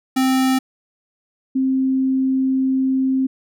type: tone pair in turn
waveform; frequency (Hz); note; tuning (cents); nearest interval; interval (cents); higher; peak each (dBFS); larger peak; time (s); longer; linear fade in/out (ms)
square / sine; 261.6 / 263.7; C4 / C4; 0 / +14; unison; 14; second; -15; neither; 0.16-0.59 / 1.55-3.27; second; 10
effects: none